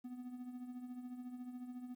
triangle tone with tremolo, 248.5 Hz, B3, 11 cents sharp, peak -40 dBFS, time 0.04-1.95 s, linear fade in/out 10 ms, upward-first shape triangle, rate 14 Hz, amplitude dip 65%, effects 12-bit

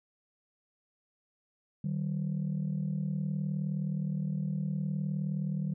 sine tone pair together, 151.5 / 190.88 Hz, D#3 / G3, -46 / -46 cents, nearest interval major third, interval 400 cents, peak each -31 / -32 dBFS, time 1.84-5.74 s, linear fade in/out 5 ms, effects tanh soft clip ceiling -25 dBFS

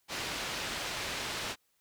white low-pass noise, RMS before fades -37 dBFS, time 0.08-1.56 s, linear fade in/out 50 ms, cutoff 4200 Hz, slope 12 dB/octave, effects white hiss -74 dBFS RMS until 1.8 s

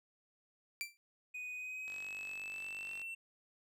sawtooth tone with exponential decay, 2349 Hz, D7, in tune, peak -31 dBFS, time 0.81-0.97 s, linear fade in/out 0 ms, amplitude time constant 33 ms
triangle tone with pitch glide, 2489 to 2699 Hz, D#7 to E7, 0 to +40 cents, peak -40 dBFS, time 1.34-3.15 s, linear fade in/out 10 ms, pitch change +140 cents, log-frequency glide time 1.54-2.96 s
click train, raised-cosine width 0.2 ms, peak -36 dBFS, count 56, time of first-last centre 1.88-3.016 s, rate 48.4 Hz
effects none

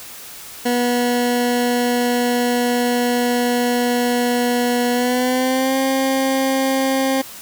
20% pulse tone with pitch glide, 243.2 to 266.7 Hz, B3 to C4, -26 to +33 cents, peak -11 dBFS, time 0.65-7.22 s, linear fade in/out 10 ms, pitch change +159 cents, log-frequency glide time 4.92-5.77 s, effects white hiss -36 dBFS RMS until 7.41 s

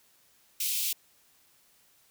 white high-pass noise, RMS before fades -30 dBFS, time 0.6-0.93 s, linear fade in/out 5 ms, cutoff 2400 Hz, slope 48 dB/octave, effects white hiss -64 dBFS RMS until 2.1 s

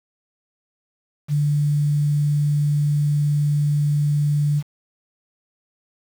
sine tone with quantisation, 146.83 Hz, D3, in tune, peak -16 dBFS, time 1.28-4.63 s, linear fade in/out 50 ms, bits 7, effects none

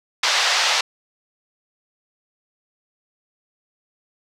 white band-pass noise, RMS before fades -19 dBFS, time 0.23-0.81 s, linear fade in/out 5 ms, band 620 to 5300 Hz, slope 24 dB/octave, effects none

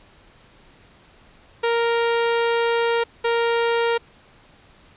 sawtooth tone bursts at uneven times, 466.2 Hz, A#4, in tune, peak -14 dBFS, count 2, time 1.63-3.04 / 3.24-3.98 s, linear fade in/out 10 ms, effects pink hiss -52 dBFS RMS until 4.96 s + resampled to 8000 Hz

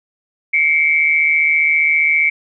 sine tone pair together, 2145 / 2300 Hz, C7 / D7, +42 / -37 cents, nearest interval minor second, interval 121 cents, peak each -15 / -13 dBFS, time 0.53-2.3 s, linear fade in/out 10 ms, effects none

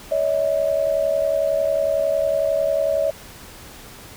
sine tone pair together, 567 / 638 Hz, C#5 / D#5, +39 / +43 cents, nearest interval major second, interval 204 cents, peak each -20 dBFS, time 0.11-3.11 s, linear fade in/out 10 ms, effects pink hiss -41 dBFS RMS until 4.16 s

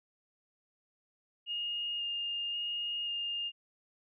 sine tone with vibrato, 2836 Hz, F7, 26 cents sharp, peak -33 dBFS, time 1.46-3.52 s, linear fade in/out 50 ms, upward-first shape square, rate 0.93 Hz, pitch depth 9 cents each way, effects none

